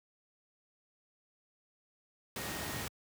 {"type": "tone in noise", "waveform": "sine", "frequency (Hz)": 1864.7, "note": "A#6", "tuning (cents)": 0, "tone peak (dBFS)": -48, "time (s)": [2.37, 2.83], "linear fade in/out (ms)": 2, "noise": "pink", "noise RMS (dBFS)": -39, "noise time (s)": [2.36, 2.88], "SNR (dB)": -12, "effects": ["high-pass 80 Hz 12 dB/octave"]}